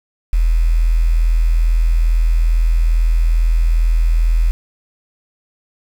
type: tone with quantisation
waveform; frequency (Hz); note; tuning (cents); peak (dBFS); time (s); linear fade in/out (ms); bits
sine; 41.17; E1; -1; -10; 0.33-4.51; 0; 6
effects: none